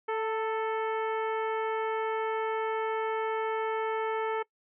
harmonic tone with a mistuned harmonic, 440 Hz, A4, in tune, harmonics 1 / 2 / 3 / 4 / 5 / 6 / 7, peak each -30 / -33 / -37 / -42 / -42 / -54 / -52 dBFS, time 0.08-4.43 s, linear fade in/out 10 ms, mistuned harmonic 2, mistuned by +25 cents, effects noise-tail reverb RT60 0.1 s tail -23 dB re dry

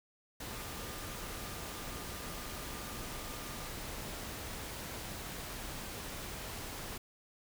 sine tone in noise, 1205 Hz, D6, 44 cents sharp, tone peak -54 dBFS, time 0.51-3.68 s, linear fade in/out 5 ms, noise pink, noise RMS -43 dBFS, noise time 0.4-6.98 s, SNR -14 dB, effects none

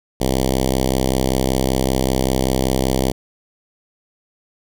5% pulse tone with notch filter, 65.2 Hz, C2, 5 cents flat, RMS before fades -18 dBFS, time 0.2-3.12 s, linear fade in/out 10 ms, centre 1500 Hz, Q 0.55, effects none

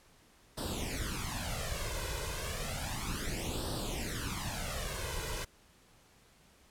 pink noise with flanger, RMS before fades -37 dBFS, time 0.57-5.45 s, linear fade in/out 10 ms, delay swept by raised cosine 0.22 to 2.02 ms, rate 0.32 Hz, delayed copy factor +0.8, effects pink hiss -63 dBFS RMS until 6.7 s + low-pass 12000 Hz 12 dB/octave

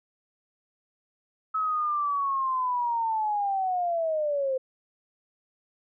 sine linear sweep, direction down, 1293 to 515 Hz, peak -24 dBFS, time 1.54-4.58 s, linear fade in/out 10 ms, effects none

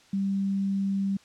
sine tone with quantisation, 196 Hz, G3, in tune, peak -24 dBFS, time 0.13-1.17 s, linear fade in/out 5 ms, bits 9, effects white hiss -57 dBFS RMS until 1.24 s + low-pass 6000 Hz 12 dB/octave

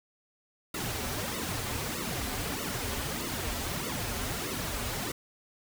pink noise with flanger, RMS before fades -34 dBFS, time 0.74-5.12 s, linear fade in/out 5 ms, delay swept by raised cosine 1.2 to 6.4 ms, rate 1.6 Hz, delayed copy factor -0.95, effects none

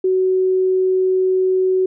sine tone, 373.8 Hz, F#4, 18 cents sharp, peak -13 dBFS, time 0.04-1.86 s, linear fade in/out 5 ms, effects none

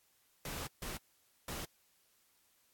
pink noise bursts at uneven times, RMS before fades -42 dBFS, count 3, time 0.45-0.67 / 0.82-0.97 / 1.48-1.65 s, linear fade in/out 2 ms, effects white hiss -72 dBFS RMS until 2.73 s + AAC 64 kbps

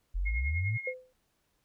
sine exponential sweep, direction up, 41.2 to 120 Hz, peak -28 dBFS, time 0.14-0.78 s, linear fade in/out 20 ms
sine tone with tremolo, 2151 Hz, C7, 47 cents sharp, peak -32 dBFS, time 0.25-0.94 s, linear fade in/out 20 ms, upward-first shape sine, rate 10 Hz, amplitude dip 70%
sine tone with exponential decay, 510 Hz, C5, 44 cents flat, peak -30 dBFS, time 0.87-1.13 s, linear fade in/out 5 ms, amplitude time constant 55 ms
effects pink hiss -75 dBFS RMS until 1.64 s

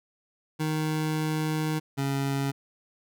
25% pulse tone pair in turn, 155.56 / 138.03 Hz, D#3 / C#3, 0 / -7 cents, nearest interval major second, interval 207 cents, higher first, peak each -22 dBFS, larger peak neither, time 0.59-1.8 / 1.97-2.52 s, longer first, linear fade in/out 20 ms, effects none

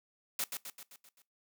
white noise with echo, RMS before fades -34 dBFS, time 0.39-0.44 s, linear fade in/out 2 ms, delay 130 ms, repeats 6, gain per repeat -5 dB, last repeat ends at 1.22 s, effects noise-tail reverb RT60 0.2 s tail -20 dB re dry + high-pass 200 Hz 12 dB/octave

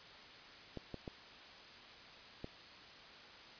clicks, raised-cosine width 2 ms, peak -30 dBFS, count 4, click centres 0.773 / 0.943 / 1.078 / 2.444 s, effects white hiss -55 dBFS RMS until 3.59 s + resampled to 11025 Hz

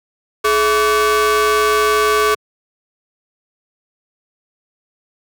35% pulse ring-modulated tone, 361.7 Hz, F#4, 39 cents flat, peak -7 dBFS, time 0.44-2.35 s, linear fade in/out 10 ms, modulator 786 Hz, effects high-pass 150 Hz 12 dB/octave

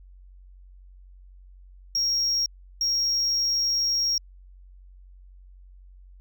sine tone bursts at uneven times, 5588 Hz, F8, in tune, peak -19 dBFS, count 2, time 1.95-2.46 / 2.81-4.18 s, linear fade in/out 2 ms, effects tanh soft clip ceiling -20 dBFS + added 46 Hz sine -46 dBFS peak until 6.2 s

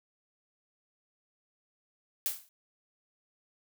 blue noise with exponential decay, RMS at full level -28 dBFS, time 2.26-2.49 s, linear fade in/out 0 ms, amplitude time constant 49 ms, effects none

